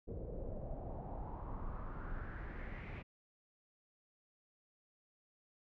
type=noise with low-pass filter sweep; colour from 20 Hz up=brown; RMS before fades=-44 dBFS; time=0.07-3.03 s; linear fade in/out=20 ms; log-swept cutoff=450 to 2400 Hz; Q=4.3; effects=none